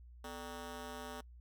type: ring-modulated tone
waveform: 15% pulse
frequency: 342.8 Hz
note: F4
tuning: 32 cents flat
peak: -35 dBFS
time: 0.24-1.21 s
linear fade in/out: 5 ms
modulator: 95.3 Hz
effects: noise-tail reverb RT60 0.1 s tail -25 dB re dry + added 60 Hz sine -53 dBFS peak until 1.4 s